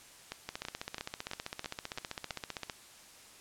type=two click trains; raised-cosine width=0.2 ms; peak=-21 / -20 dBFS; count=7 / 35; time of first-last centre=0.32-2.307 / 0.49-2.698 s; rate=3.02 / 15.4 Hz; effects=white hiss -55 dBFS RMS until 3.4 s + low-pass 10000 Hz 12 dB/octave